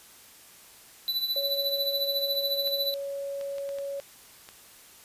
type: tone with tremolo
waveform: square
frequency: 3979 Hz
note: B7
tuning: 12 cents sharp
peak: -24 dBFS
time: 1.08-2.94 s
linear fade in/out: 0 ms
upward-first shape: triangle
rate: 14 Hz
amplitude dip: 75%
type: tone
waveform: sine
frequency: 558 Hz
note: C#5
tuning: 11 cents sharp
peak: -31 dBFS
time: 1.36-4 s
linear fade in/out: 2 ms
type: clicks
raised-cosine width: 0.2 ms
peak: -27 dBFS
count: 7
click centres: 2.674 / 3.412 / 3.583 / 3.691 / 3.786 / 4 / 4.489 s
effects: white hiss -52 dBFS RMS until 5.04 s + resampled to 32000 Hz